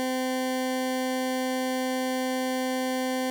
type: tone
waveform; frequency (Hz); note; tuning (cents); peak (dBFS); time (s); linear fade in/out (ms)
20% pulse; 257.5; C4; -28; -21; 0-3.3; 0
effects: none